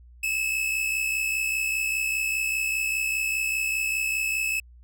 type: tone pair together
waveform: 45% pulse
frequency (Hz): 2593 / 2658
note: E7 / E7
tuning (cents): -29 / +14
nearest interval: unison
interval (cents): 43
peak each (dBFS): -25 / -32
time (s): 0.23-4.6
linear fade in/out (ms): 5
effects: added 60 Hz sine -47 dBFS peak until 4.83 s